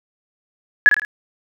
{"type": "tone with echo", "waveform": "sine", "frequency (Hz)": 1692, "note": "G#6", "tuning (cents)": 32, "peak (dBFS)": -4, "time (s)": [0.86, 0.89], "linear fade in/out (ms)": 0, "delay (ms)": 53, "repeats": 3, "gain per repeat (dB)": -7, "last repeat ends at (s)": 1.049, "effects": []}